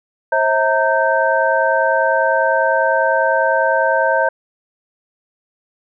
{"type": "tone cluster", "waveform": "sine", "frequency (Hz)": [535, 645, 920, 1555], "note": ["C5", "E5", "A#5", "G6"], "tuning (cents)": [38, -38, -23, -14], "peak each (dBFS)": -18, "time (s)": [0.32, 4.29], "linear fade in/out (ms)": 5, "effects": []}